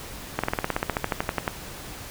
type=slowing click train; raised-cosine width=0.5 ms; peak=-8 dBFS; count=17; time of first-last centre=0.39-1.478 s; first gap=46 ms; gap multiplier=1.05; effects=pink hiss -39 dBFS RMS until 2.1 s